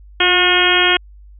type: harmonic tone with a mistuned harmonic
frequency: 360.6 Hz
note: F#4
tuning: 45 cents flat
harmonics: 1 / 2 / 3 / 4 / 5 / 6 / 7 / 8 / 9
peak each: -19 / -22 / -23 / -18 / -20 / -20 / -20 / -19 / -17 dBFS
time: 0.2-0.97 s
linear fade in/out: 5 ms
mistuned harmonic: 1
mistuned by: -30 cents
effects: added 50 Hz sine -38 dBFS peak until 1.39 s

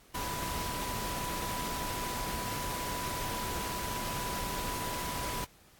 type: tone in noise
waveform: sine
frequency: 987.8 Hz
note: B5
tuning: in tune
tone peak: -38 dBFS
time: 0.14-5.45 s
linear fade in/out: 10 ms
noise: pink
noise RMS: -37 dBFS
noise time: 0.14-5.45 s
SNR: -4 dB
effects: pink hiss -60 dBFS RMS until 5.79 s + AAC 64 kbps

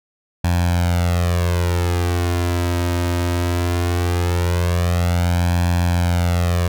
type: tone with flanger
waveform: sawtooth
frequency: 87.31 Hz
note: F2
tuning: in tune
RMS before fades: -18 dBFS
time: 0.44-6.68 s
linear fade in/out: 5 ms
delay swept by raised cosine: 1.2 to 3.2 ms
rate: 0.19 Hz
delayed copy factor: +0.8
effects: none

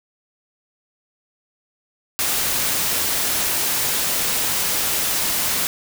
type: noise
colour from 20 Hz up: white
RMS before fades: -21 dBFS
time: 2.19-5.67 s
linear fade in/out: 0 ms
effects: none

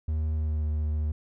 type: tone with pitch glide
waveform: triangle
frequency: 77.78 to 76.18 Hz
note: D#2 to D#2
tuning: 0 to -36 cents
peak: -23 dBFS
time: 0.08-1.12 s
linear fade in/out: 5 ms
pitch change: -36 cents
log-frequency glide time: 0.35-0.64 s
effects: none

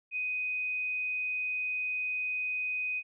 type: tone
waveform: sine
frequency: 2500 Hz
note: D#7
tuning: 8 cents sharp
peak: -30 dBFS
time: 0.11-3.03 s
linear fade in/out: 50 ms
effects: none

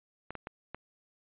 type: clicks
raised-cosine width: 0.5 ms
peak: -24 dBFS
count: 4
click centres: 0.306 / 0.353 / 0.471 / 0.746 s
effects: resampled to 8000 Hz

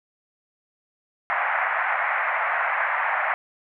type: band-pass noise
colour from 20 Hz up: white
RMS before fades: -24 dBFS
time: 1.3-3.34 s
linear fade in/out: 0 ms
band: 640 to 2100 Hz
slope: 48 dB/octave
effects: none

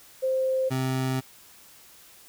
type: tone pair in turn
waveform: sine / 25% pulse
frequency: 523.3 / 130.82 Hz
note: C5 / C3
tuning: 0 / 0 cents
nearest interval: 2 octaves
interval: 2400 cents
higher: first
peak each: -22 / -21 dBFS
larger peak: second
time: 0.22-0.7 / 0.7-1.21 s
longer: second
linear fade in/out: 20 ms
effects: white hiss -52 dBFS RMS until 2.28 s

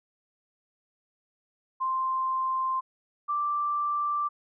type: tone pair in turn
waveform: sine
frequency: 1046.5 / 1174.7 Hz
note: C6 / D6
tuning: 0 / 0 cents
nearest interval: major second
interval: 200 cents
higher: second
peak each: -25 dBFS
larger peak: neither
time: 1.8-2.81 / 3.28-4.29 s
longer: neither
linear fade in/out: 20 ms
effects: none

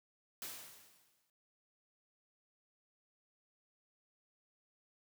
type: noise with exponential decay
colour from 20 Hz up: white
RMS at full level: -43 dBFS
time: 0.42-1.3 s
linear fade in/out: 1 ms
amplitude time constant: 190 ms
effects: noise-tail reverb RT60 0.4 s tail -23 dB re dry + high-pass 80 Hz 12 dB/octave

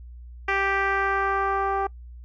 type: tone with low-pass filter sweep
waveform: 10% pulse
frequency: 392 Hz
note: G4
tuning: in tune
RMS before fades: -24 dBFS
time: 0.48-1.87 s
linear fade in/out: 5 ms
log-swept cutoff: 2300 to 930 Hz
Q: 1.8
effects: noise-tail reverb RT60 0.1 s tail -23 dB re dry + added 60 Hz sine -39 dBFS peak until 2.24 s

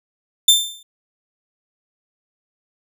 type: tone with exponential decay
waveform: sawtooth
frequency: 3572 Hz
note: A7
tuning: 25 cents sharp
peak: -3 dBFS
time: 0.48-0.83 s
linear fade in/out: 5 ms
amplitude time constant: 75 ms
effects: none

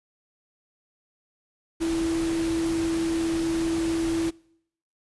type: tone in noise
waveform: sine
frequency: 329.6 Hz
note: E4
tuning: in tune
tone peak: -23 dBFS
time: 1.8-4.31 s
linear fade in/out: 20 ms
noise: pink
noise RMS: -35 dBFS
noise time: 1.8-4.31 s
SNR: +9 dB
effects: noise-tail reverb RT60 0.7 s tail -24 dB re dry + resampled to 24000 Hz

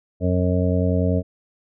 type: harmonic tone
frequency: 90.4 Hz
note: F#2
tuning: 40 cents flat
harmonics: 1 / 2 / 3 / 5 / 6 / 7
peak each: -20 / -23 / -25 / -27 / -28 / -28 dBFS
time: 0.2-1.23 s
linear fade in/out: 50 ms
effects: none

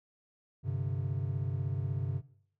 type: chord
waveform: triangle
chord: G suspended fourth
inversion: none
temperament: just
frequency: 98 / 130.67 / 147 Hz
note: G2 / C3 / D3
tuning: 0 / -2 / +2 cents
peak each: -33 / -32 / -36 dBFS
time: 0.63-2.22 s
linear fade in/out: 50 ms
effects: noise-tail reverb RT60 0.6 s tail -18 dB re dry

